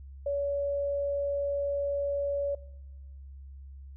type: tone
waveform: sine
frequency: 566 Hz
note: C#5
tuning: 36 cents sharp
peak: -27 dBFS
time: 0.26-2.55 s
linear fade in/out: 5 ms
effects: noise-tail reverb RT60 1.0 s tail -22 dB re dry + added 68 Hz sine -43 dBFS peak until 3.96 s